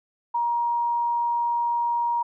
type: tone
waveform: sine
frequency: 946 Hz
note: A#5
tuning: 25 cents sharp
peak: -21 dBFS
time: 0.34-2.23 s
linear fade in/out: 10 ms
effects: none